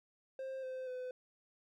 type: tone with pitch steps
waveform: triangle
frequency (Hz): 529 / 517.2 / 505.7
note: C5 / C5 / B4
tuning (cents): +19 / -20 / +41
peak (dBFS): -38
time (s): 0.39-1.11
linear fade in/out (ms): 2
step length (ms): 240
effects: none